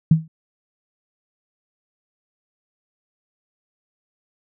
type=tone with exponential decay; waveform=sine; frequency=160 Hz; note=D#3; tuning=49 cents sharp; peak=-6 dBFS; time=0.11-0.28 s; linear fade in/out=5 ms; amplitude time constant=35 ms; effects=none